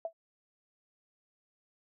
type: tone with exponential decay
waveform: sine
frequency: 660 Hz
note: E5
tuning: 2 cents sharp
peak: -29 dBFS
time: 0.05-0.13 s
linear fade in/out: 2 ms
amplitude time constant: 16 ms
effects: none